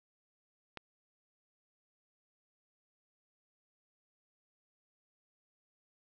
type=click; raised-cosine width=0.3 ms; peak=-26 dBFS; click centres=0.773 s; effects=resampled to 16000 Hz + 9-bit